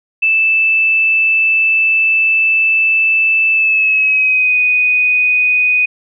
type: tone with pitch glide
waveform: sine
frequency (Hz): 2637 to 2489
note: E7 to D#7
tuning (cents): 0 to 0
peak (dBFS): -9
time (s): 0.22-5.86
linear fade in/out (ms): 10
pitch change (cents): -100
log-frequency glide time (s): 3.52-4.58
effects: none